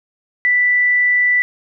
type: tone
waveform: sine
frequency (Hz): 1975.5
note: B6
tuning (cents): 0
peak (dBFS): -11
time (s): 0.45-1.42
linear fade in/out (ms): 0
effects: none